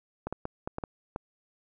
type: clicks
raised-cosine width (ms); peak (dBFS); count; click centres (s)
1; -19; 7; 0.27 / 0.326 / 0.454 / 0.675 / 0.784 / 0.838 / 1.161
effects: none